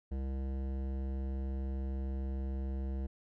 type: tone with hard clipping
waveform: sine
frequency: 66.6 Hz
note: C2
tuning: 31 cents sharp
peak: -36 dBFS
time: 0.11-3.07 s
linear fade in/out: 10 ms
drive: 15 dB
effects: none